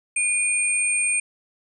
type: tone pair together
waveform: sine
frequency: 2439 / 8703 Hz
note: D#7 / C#9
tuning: -35 / -33 cents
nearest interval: octave + minor seventh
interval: 2202 cents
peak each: -22 / -22 dBFS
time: 0.16-1.2 s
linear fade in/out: 5 ms
effects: none